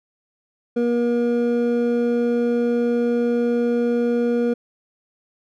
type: tone pair together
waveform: triangle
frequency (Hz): 238.6 / 477.1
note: A#3 / A#4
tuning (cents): +41 / +40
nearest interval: octave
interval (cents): 1199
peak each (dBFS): -18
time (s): 0.76-4.54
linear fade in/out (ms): 10
effects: none